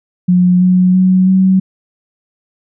sine tone with pitch steps, 179.8 / 182.73 / 185.71 / 188.74 Hz, F#3 / F#3 / F#3 / F#3, -49 / -21 / +7 / +35 cents, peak -6 dBFS, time 0.28-1.6 s, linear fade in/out 10 ms, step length 330 ms, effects none

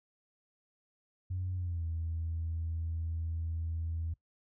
sine tone with pitch glide, 91.5 to 81.99 Hz, F#2 to E2, -19 to -9 cents, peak -32 dBFS, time 1.3-4.14 s, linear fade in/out 10 ms, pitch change -190 cents, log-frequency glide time 1.56-1.85 s, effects noise-tail reverb RT60 0.1 s tail -21 dB re dry + tanh soft clip ceiling -28 dBFS

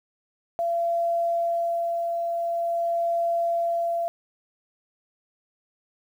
sine tone with tremolo, 680 Hz, F5, 46 cents flat, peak -21 dBFS, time 0.59-4.08 s, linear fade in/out 0 ms, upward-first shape sine, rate 0.46 Hz, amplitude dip 30%, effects 9-bit

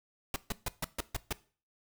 pink noise bursts, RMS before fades -33 dBFS, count 7, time 0.34-1.327 s, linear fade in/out 2 ms, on 21 ms, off 140 ms, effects noise-tail reverb RT60 0.4 s tail -19 dB re dry

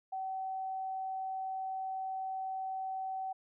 sine tone, 762 Hz, G5, 49 cents flat, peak -35 dBFS, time 0.12-3.33 s, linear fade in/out 10 ms, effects none

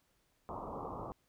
white low-pass noise, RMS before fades -43 dBFS, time 0.49-1.12 s, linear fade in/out 0 ms, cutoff 1200 Hz, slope 96 dB/octave, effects pink hiss -75 dBFS RMS until 1.28 s

